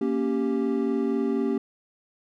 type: chord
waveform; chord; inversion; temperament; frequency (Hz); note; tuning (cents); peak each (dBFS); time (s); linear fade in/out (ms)
triangle; G diminished; first; equal; 233.1 / 277.2 / 392; Bb3 / Db4 / G4; 0 / 0 / 0; -25; 0.01-1.58; 5
effects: none